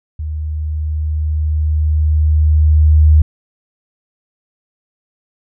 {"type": "tone with level ramp", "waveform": "sine", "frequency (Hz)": 76.8, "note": "D#2", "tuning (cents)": -22, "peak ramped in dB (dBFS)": [-19, -4], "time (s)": [0.19, 3.22], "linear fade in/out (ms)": 5, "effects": []}